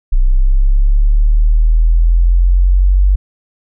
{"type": "linear sweep", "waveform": "sine", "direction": "up", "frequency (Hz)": [31, 48.08], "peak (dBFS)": -6, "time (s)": [0.12, 3.16], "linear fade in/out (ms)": 10, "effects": []}